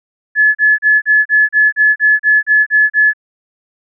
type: tone bursts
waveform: sine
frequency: 1714 Hz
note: A6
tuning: 46 cents flat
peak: -6 dBFS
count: 12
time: 0.35-3.135 s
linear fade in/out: 50 ms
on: 200 ms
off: 35 ms
effects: none